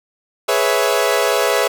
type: chord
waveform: sawtooth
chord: C# minor seventh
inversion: second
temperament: equal with one note detuned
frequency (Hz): 417.5 / 493.9 / 554.4 / 659.3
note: G#4 / B4 / C#5 / E5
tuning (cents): +9 / 0 / 0 / 0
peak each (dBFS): -16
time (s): 0.48-1.68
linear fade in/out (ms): 10
effects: none